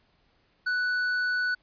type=tone with tanh clipping; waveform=triangle; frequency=1484 Hz; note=F#6; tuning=5 cents sharp; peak=-26 dBFS; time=0.66-1.55 s; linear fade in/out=10 ms; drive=12 dB; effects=pink hiss -67 dBFS RMS until 1.62 s + resampled to 11025 Hz